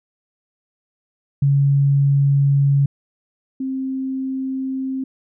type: tone pair in turn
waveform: sine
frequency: 140 / 264.3 Hz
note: C#3 / C4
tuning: +18 / +18 cents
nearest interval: major seventh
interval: 1100 cents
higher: second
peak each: -12 / -21 dBFS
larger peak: first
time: 1.42-2.86 / 3.6-5.04 s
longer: neither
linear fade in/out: 5 ms
effects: none